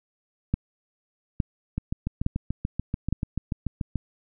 two click trains, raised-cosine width 5 ms, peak -10 / -14 dBFS, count 4 / 16, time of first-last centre 0.54-3.126 / 1.78-3.957 s, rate 1.16 / 6.89 Hz, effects none

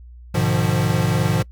square chord, F half-diminished seventh, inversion first, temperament equal with one note detuned, 103.83 / 123.47 / 151.75 / 174.61 Hz, Ab2 / Cb3 / Eb3 / F3, 0 / 0 / -43 / 0 cents, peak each -23 dBFS, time 0.34-1.43 s, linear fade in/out 10 ms, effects noise-tail reverb RT60 0.1 s tail -25 dB re dry + added 60 Hz sine -38 dBFS peak until 1.51 s

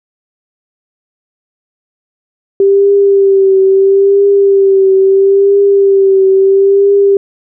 sine tone with vibrato, 392 Hz, G4, in tune, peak -4 dBFS, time 2.6-7.17 s, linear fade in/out 2 ms, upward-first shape triangle, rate 0.75 Hz, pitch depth 42 cents each way, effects none

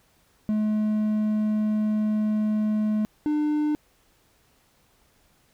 triangle tone pair in turn, 213.6 / 300.2 Hz, G#3 / D4, +49 / +38 cents, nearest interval tritone, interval 589 cents, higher second, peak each -19 dBFS, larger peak neither, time 0.49-3.05 / 3.26-3.75 s, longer first, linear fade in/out 0 ms, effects pink hiss -63 dBFS RMS until 5.53 s

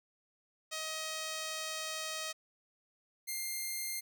5% pulse tone pair in turn, 631 / 2108 Hz, D#5 / C7, +24 / +12 cents, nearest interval octave + major sixth, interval 2088 cents, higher second, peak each -26 dBFS, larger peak neither, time 0.71-2.33 / 3.27-4.01 s, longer first, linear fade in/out 20 ms, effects none

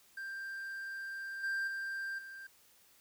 triangle tone with level steps, 1581 Hz, G6, 14 cents sharp, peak -38 / -31 / -35 / -44 dBFS, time 0.17-2.47 s, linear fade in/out 5 ms, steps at 1.43 / 1.67 / 2.18 s, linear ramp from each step 10 ms, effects white hiss -65 dBFS RMS until 3 s

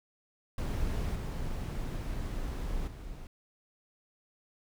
brown noise with level steps, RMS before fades -32 / -35 / -43 dBFS, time 0.58-3.27 s, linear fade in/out 2 ms, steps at 1.15 / 2.87 s, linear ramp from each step 10 ms, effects none

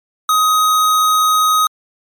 square tone, 1257 Hz, D#6, 17 cents sharp, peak -11 dBFS, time 0.29-1.67 s, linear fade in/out 2 ms, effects MP3 96 kbps

